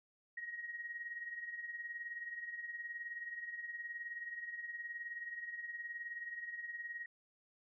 sine tone with tremolo, 1888 Hz, A#6, 22 cents sharp, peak -39 dBFS, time 0.37-7.06 s, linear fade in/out 5 ms, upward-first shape triangle, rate 19 Hz, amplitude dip 70%, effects none

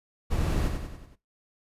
brown noise with echo, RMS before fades -27 dBFS, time 0.3-0.69 s, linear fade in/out 20 ms, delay 94 ms, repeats 5, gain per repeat -5 dB, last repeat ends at 1.16 s, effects noise-tail reverb RT60 0.2 s tail -17 dB re dry + resampled to 32000 Hz

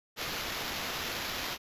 blue noise with sample-and-hold, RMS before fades -36 dBFS, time 0.16-1.58 s, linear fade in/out 50 ms, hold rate 8820 Hz, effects resampled to 32000 Hz

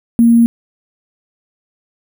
sine tone with sample-and-hold, 233 Hz, A#3, 1 cent flat, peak -5 dBFS, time 0.19-0.46 s, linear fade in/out 0 ms, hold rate 11025 Hz, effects none

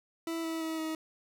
40% pulse tone with pitch steps, 329.6 / 325.4 / 321.3 / 317.3 Hz, E4 / E4 / E4 / D#4, 0 / -22 / -44 / +34 cents, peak -32 dBFS, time 0.27-0.95 s, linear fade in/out 2 ms, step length 170 ms, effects none

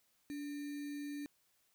sine tone with sample-and-hold, 288.8 Hz, D4, 29 cents flat, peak -40 dBFS, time 0.3-1.26 s, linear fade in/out 0 ms, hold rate 2100 Hz, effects white hiss -75 dBFS RMS until 1.74 s

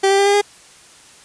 30% pulse tone with pitch steps, 388.9 / 393.9 / 398.9 / 404 / 409.2 Hz, G4 / G4 / G4 / G#4 / G#4, -14 / +8 / +30 / -48 / -26 cents, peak -9 dBFS, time 0.03-0.415 s, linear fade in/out 10 ms, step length 77 ms, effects white hiss -45 dBFS RMS until 1.24 s + resampled to 22050 Hz

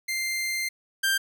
sawtooth tone pair in turn, 2093 / 1580.7 Hz, C7 / G6, 0 / +14 cents, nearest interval perfect fourth, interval 486 cents, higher first, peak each -23 / -18 dBFS, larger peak second, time 0.08-0.69 / 1.03-1.18 s, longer first, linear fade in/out 10 ms, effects none

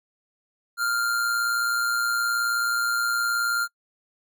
square tone with amplitude modulation, 1396.9 Hz, F6, in tune, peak -21 dBFS, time 0.77-3.68 s, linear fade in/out 50 ms, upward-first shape sine, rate 119 Hz, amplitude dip 40%, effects noise-tail reverb RT60 0.1 s tail -25 dB re dry

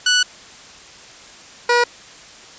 15% pulse tone pair in turn, 1480 / 481.5 Hz, F#6 / B4, 0 / -44 cents, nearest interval octave + perfect fifth, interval 1944 cents, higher first, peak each -6 dBFS, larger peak neither, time 0.06-0.23 / 1.69-1.84 s, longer first, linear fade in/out 5 ms, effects white hiss -41 dBFS RMS until 2.58 s + resampled to 16000 Hz

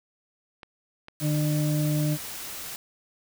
clicks, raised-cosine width 0.3 ms, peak -26 dBFS, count 2, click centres 0.632 / 1.084 s
white noise, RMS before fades -37 dBFS, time 1.2-2.76 s, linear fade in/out 0 ms
harmonic tone, 150.6 Hz, D3, 44 cents sharp, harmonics 1 / 2 / 4, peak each -23 / -29 / -35 dBFS, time 1.2-2.18 s, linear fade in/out 50 ms
effects none

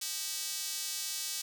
square tone with high-pass filter, 174.61 Hz, F3, in tune, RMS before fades -37 dBFS, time 0.01-1.42 s, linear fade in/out 10 ms, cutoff 5100 Hz, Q 1.1, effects 9-bit

